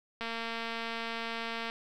click train, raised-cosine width 0.3 ms, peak -21 dBFS, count 342, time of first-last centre 0.21-1.699 s, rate 229 Hz, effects 10-bit

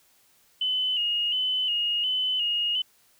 sine tone with vibrato, 2942 Hz, F#7, 11 cents flat, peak -23 dBFS, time 0.61-2.82 s, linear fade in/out 5 ms, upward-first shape square, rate 1.4 Hz, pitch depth 47 cents each way, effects white hiss -62 dBFS RMS until 3.19 s

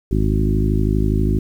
harmonic tone with a mistuned harmonic, 52.5 Hz, G#1, 19 cents sharp, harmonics 1 / 2 / 3 / 4 / 5 / 6 / 7, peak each -18 / -21 / -23 / -24 / -25 / -26 / -26 dBFS, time 0.11-1.39 s, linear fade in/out 5 ms, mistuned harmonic 1, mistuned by +38 cents, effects 8-bit

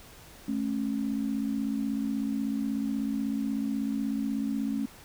sine tone pair together, 216.6 / 272.9 Hz, A3 / C#4, -27 / -27 cents, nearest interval major third, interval 400 cents, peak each -30 / -30 dBFS, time 0.48-4.86 s, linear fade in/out 5 ms, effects pink hiss -51 dBFS RMS until 5.04 s

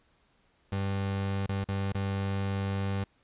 30% pulse tone with dropouts, 98 Hz, G2, in tune, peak -26 dBFS, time 0.72-3.04 s, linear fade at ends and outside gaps 5 ms, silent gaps 1.465-1.49 / 1.642-1.686 / 1.924-1.946 s, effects pink hiss -68 dBFS RMS until 3.23 s + resampled to 8000 Hz

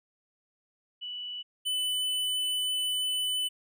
sine / square tone pair in turn, 2960 / 3001 Hz, F#7 / F#7, 0 / +24 cents, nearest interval unison, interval 24 cents, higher second, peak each -35 / -28 dBFS, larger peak second, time 1.01-1.43 / 1.65-3.49 s, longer second, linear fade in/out 20 ms, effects none

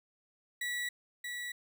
35% pulse tone with echo, 1944 Hz, B6, 28 cents flat, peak -32 dBFS, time 0.61-0.89 s, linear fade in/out 5 ms, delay 630 ms, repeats 1, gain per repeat -4 dB, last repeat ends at 1.52 s, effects none

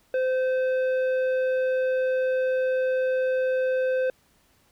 triangle tone with tanh clipping, 516 Hz, C5, 24 cents flat, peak -23 dBFS, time 0.14-4.1 s, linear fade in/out 2 ms, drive 13 dB, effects pink hiss -63 dBFS RMS until 4.71 s

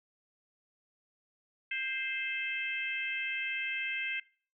harmonic tone with a mistuned harmonic, 523.3 Hz, C5, in tune, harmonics 3 / 4 / 5 / 6, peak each -40 / -36 / -36 / -44 dBFS, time 1.71-4.2 s, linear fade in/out 5 ms, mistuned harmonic 3, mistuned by +21 cents, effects noise-tail reverb RT60 0.4 s tail -21 dB re dry

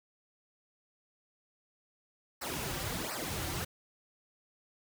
pink noise with flanger, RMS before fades -37 dBFS, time 2.41-3.65 s, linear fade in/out 10 ms, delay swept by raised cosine 0.29 to 4.79 ms, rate 1.4 Hz, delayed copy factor -0.95, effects none

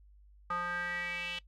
square tone with band-pass filter sweep, 175.8 Hz, F3, 12 cents sharp, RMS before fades -37 dBFS, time 0.5-1.39 s, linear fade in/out 5 ms, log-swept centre 1200 to 3000 Hz, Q 5.2, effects noise-tail reverb RT60 0.1 s tail -20 dB re dry + added 50 Hz sine -56 dBFS peak until 1.47 s

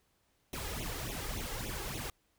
pink noise with flanger, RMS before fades -39 dBFS, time 0.53-2.1 s, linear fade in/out 2 ms, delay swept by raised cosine 0.3 to 2.5 ms, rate 3.5 Hz, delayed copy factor +0.9, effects pink hiss -74 dBFS RMS until 2.38 s

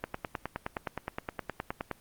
click train, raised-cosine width 0.5 ms, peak -17 dBFS, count 19, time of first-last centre 0.04-1.913 s, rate 9.61 Hz, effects pink hiss -60 dBFS RMS until 2 s + Opus 24 kbps

